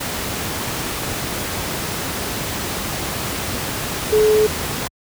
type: tone in noise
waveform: sine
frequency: 428.6 Hz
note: A4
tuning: 45 cents flat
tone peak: -11 dBFS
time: 4.12-4.47 s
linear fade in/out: 10 ms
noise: pink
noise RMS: -24 dBFS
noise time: 0-4.88 s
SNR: +10 dB
effects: high-pass 60 Hz 12 dB/octave